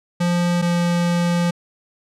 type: tone pair in turn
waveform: square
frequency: 174.61 / 173.4 Hz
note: F3 / F3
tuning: 0 / -12 cents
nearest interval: unison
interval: 12 cents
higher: first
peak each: -17 dBFS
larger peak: neither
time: 0.2-0.62 / 0.62-1.51 s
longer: second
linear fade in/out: 10 ms
effects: low-pass 9000 Hz 12 dB/octave